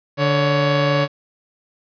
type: tone pair together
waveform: sawtooth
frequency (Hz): 146.2 / 560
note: D3 / C#5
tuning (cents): -7 / +18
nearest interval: octave + major seventh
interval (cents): 2325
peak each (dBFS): -14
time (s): 0.17-1.08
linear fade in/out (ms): 50
effects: resampled to 11025 Hz + 8-bit